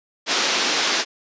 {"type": "band-pass noise", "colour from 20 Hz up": "white", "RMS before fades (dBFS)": -21, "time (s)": [0.26, 1.05], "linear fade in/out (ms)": 50, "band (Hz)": [240, 5800], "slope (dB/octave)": 24, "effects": ["resampled to 16000 Hz"]}